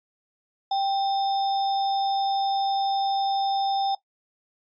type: tone with sample-and-hold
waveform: sine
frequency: 786 Hz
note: G5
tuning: 4 cents sharp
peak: -21 dBFS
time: 0.71-3.95 s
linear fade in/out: 5 ms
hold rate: 4410 Hz
effects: noise-tail reverb RT60 0.1 s tail -17 dB re dry + resampled to 16000 Hz